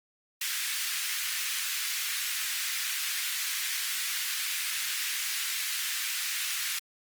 pink high-pass noise, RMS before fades -32 dBFS, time 0.41-6.79 s, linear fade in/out 5 ms, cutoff 1700 Hz, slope 24 dB/octave, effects Opus 32 kbps

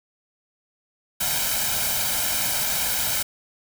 white noise with comb filter, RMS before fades -24 dBFS, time 1.2-3.23 s, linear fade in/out 10 ms, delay 1.3 ms, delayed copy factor +0.65, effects none

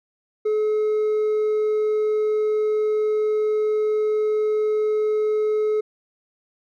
sine tone with hard clipping, 427.8 Hz, A4, 49 cents flat, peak -19 dBFS, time 0.45-5.81 s, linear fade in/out 10 ms, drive 2 dB, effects none

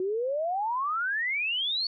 sine exponential sweep, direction up, 361.1 to 4500 Hz, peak -26 dBFS, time 0-1.87 s, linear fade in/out 2 ms, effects none

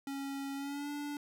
square tone with pitch glide, 275.9 to 290.6 Hz, C#4 to D4, -8 to -18 cents, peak -38 dBFS, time 0.07-1.17 s, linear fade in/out 2 ms, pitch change +90 cents, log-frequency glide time 0.55-0.9 s, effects none

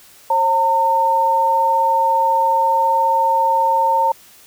sine tone pair together, 539 / 909.6 Hz, C#5 / A#5, -49 / -43 cents, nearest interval major sixth, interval 906 cents, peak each -21 / -13 dBFS, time 0.3-4.12 s, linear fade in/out 5 ms, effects white hiss -46 dBFS RMS until 4.46 s

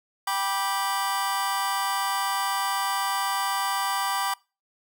sawtooth chord, G major, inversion none, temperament just, 784 / 980 / 1176 Hz, G5 / B5 / D6, 0 / -14 / +2 cents, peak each -25 dBFS, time 0.27-4.34 s, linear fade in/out 5 ms, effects noise-tail reverb RT60 0.3 s tail -24 dB re dry

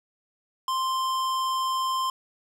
sine tone with hard clipping, 1046.5 Hz, C6, in tune, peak -26 dBFS, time 0.68-2.1 s, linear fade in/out 2 ms, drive 16 dB, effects none

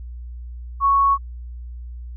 sine tone, 1108.7 Hz, C#6, in tune, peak -13 dBFS, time 0.8-1.18 s, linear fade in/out 50 ms, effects added 60 Hz sine -31 dBFS peak until 2.16 s

